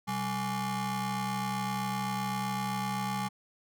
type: ring-modulated tone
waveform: 30% pulse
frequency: 321.4 Hz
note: E4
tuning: 44 cents flat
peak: -25 dBFS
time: 0.07-3.29 s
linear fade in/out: 20 ms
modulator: 516 Hz
effects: none